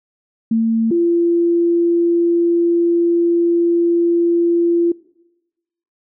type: tone pair in turn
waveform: sine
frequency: 225.9 / 341.7 Hz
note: A3 / F4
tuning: +46 / -38 cents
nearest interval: perfect fifth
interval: 716 cents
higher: second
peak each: -12 / -12 dBFS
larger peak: neither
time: 0.51-0.91 / 0.91-4.92 s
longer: second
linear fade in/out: 5 ms
effects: noise-tail reverb RT60 1.0 s tail -21 dB re dry